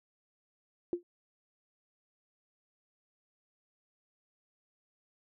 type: tone with exponential decay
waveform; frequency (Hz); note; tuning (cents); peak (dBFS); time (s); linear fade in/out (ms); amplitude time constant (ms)
sine; 349.2; F4; 0; -25; 0.93-1.03; 1; 20
effects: none